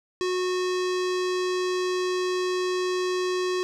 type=tone with low-pass filter; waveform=square; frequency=365.6 Hz; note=F#4; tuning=21 cents flat; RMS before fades=-26 dBFS; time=0.21-3.63 s; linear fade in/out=0 ms; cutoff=5800 Hz; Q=1.4; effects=10-bit